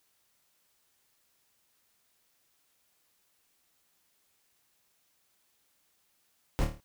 brown noise with echo, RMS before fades -27 dBFS, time 6.59-6.64 s, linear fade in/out 0 ms, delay 27 ms, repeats 6, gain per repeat -5 dB, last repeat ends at 6.802 s, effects white hiss -72 dBFS RMS until 6.84 s

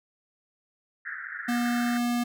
pink band-pass noise, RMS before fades -37 dBFS, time 1.05-1.98 s, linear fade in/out 10 ms, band 1400 to 1900 Hz, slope 96 dB/octave
square tone, 240.4 Hz, B3, 46 cents flat, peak -25 dBFS, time 1.48-2.24 s, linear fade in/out 10 ms
effects none

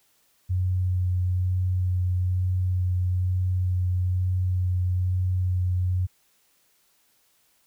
sine tone with vibrato, 91.3 Hz, F#2, 23 cents flat, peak -21 dBFS, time 0.49-6.07 s, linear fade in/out 20 ms, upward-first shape sine, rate 1.1 Hz, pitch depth 12 cents each way, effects white hiss -65 dBFS RMS until 7.66 s

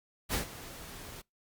pink noise with ADSR envelope, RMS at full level -30 dBFS, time 0.29-1.22 s, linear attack 45 ms, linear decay 120 ms, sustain -16 dB, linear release 18 ms, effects noise-tail reverb RT60 0.2 s tail -26 dB re dry + Opus 48 kbps

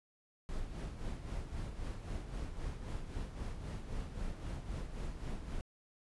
brown noise with tremolo, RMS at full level -39 dBFS, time 0.49-5.61 s, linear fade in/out 0 ms, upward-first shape sine, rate 3.8 Hz, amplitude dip 55%, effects resampled to 24000 Hz

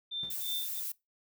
sine tone with tremolo, 3574 Hz, A7, 26 cents sharp, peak -33 dBFS, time 0.11-0.8 s, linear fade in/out 10 ms, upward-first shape sine, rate 2.9 Hz, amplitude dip 100%
brown noise with exponential decay, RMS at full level -41 dBFS, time 0.23-0.47 s, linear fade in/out 2 ms, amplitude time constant 51 ms
violet noise, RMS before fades -37 dBFS, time 0.3-0.92 s, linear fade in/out 5 ms
effects noise-tail reverb RT60 0.2 s tail -22 dB re dry + high-pass 100 Hz 12 dB/octave

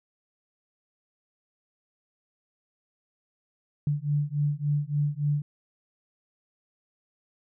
sine beating tone pair, 144.6 / 148.1 Hz, D3 / D3, -27 / +15 cents, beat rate 3.5 Hz, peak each -27 dBFS, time 3.87-5.42 s, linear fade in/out 2 ms, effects none

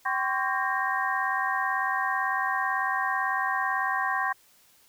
sine tone cluster, 772 / 1040 / 1118 / 1595 / 1853 Hz, G5 / C6 / C#6 / G6 / A#6, -27 / -11 / +14 / +30 / -11 cents, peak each -31 dBFS, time 0.05-4.33 s, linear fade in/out 10 ms, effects white hiss -60 dBFS RMS until 4.88 s

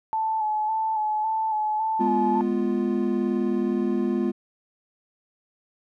sine tone with vibrato, 868 Hz, A5, 24 cents flat, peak -22 dBFS, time 0.13-2.41 s, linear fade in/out 0 ms, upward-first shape square, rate 1.8 Hz, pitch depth 26 cents each way
triangle chord, F diminished, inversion first, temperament equal, 207.7 / 246.9 / 349.2 Hz, Ab3 / Cb4 / F4, 0 / 0 / 0 cents, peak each -24 dBFS, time 1.99-4.32 s, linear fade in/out 20 ms
effects none

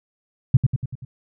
sine tone with echo, 127.6 Hz, C3, 43 cents flat, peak -7 dBFS, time 0.54-0.57 s, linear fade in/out 5 ms, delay 96 ms, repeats 5, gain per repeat -5 dB, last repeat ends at 1.05 s, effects none

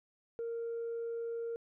sine tone, 463.7 Hz, A#4, 9 cents flat, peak -34 dBFS, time 0.39-1.56 s, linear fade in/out 0 ms, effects tanh soft clip ceiling -33 dBFS

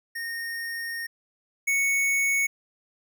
square tone pair in turn, 1846 / 2217 Hz, A#6 / C#7, -17 / 0 cents, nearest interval minor third, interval 317 cents, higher second, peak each -31 / -22 dBFS, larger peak second, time 0.15-1.07 / 1.67-2.47 s, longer first, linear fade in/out 10 ms, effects none

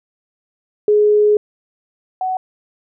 sine tone pair in turn, 419.2 / 746.9 Hz, G#4 / F#5, +16 / +16 cents, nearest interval minor seventh, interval 1000 cents, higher second, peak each -9 / -17 dBFS, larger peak first, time 0.88-1.37 / 2.21-2.37 s, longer first, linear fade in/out 2 ms, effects none

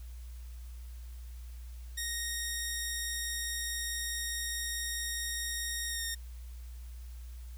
10% pulse tone with pitch glide, 1864.7 to 1843.3 Hz, A#6 to A#6, 0 to -20 cents, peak -25 dBFS, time 1.97-6.15 s, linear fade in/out 10 ms, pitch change -20 cents, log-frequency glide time 5.88-6.02 s, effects added 60 Hz sine -42 dBFS peak until 7.57 s + white hiss -61 dBFS RMS until 7.57 s

